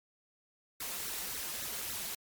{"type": "noise with flanger", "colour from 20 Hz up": "white", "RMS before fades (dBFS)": -39, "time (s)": [0.8, 2.15], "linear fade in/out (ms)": 5, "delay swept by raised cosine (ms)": [0.5, 5.8], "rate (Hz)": 3.6, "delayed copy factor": 1, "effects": ["MP3 96 kbps"]}